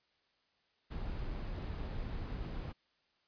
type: noise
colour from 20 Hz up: brown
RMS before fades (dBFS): -40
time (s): 0.9-2.73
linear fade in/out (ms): 20
effects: white hiss -75 dBFS RMS until 3.27 s + resampled to 11025 Hz